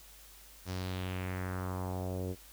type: tone with low-pass filter sweep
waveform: sawtooth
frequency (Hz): 92.3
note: F#2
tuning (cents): -4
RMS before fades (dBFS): -37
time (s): 0.65-2.36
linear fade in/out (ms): 50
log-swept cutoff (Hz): 6000 to 420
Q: 2.4
effects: added 50 Hz sine -58 dBFS peak until 2.52 s + white hiss -56 dBFS RMS until 2.52 s